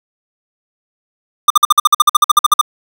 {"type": "tone bursts", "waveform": "square", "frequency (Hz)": 1200, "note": "D6", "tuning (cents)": 37, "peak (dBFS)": -4, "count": 16, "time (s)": [1.48, 2.613], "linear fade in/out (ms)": 5, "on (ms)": 23, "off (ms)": 51, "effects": []}